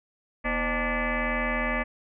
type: tone with frequency modulation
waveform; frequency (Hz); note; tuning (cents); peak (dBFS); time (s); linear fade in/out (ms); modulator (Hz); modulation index
sine; 890; A5; +20; -24; 0.44-1.84; 20; 283; 4.9
effects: none